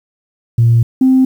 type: tone pair in turn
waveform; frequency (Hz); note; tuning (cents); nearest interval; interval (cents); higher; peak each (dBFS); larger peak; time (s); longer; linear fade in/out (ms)
sine; 116.54 / 260.7; A#2 / C4; 0 / -6; octave + major second; 1394; second; -5; neither; 0.58-0.83 / 1.01-1.25; first; 5
effects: tanh soft clip ceiling -2 dBFS + 7-bit